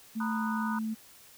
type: tone with pitch glide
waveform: sine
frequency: 222 to 220.1 Hz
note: A3 to A3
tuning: +16 to +1 cents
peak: -30 dBFS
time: 0.15-0.95 s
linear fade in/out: 20 ms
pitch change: -15 cents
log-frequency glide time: 0.3-0.44 s
type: chord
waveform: sine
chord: B major seventh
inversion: third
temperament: just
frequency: 926 / 987.8 / 1234.7 / 1481.6 Hz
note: A#5 / B5 / D#6 / F#6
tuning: -12 / 0 / -14 / +2 cents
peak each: -38 dBFS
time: 0.2-0.79 s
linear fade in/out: 5 ms
effects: white hiss -55 dBFS RMS until 1.37 s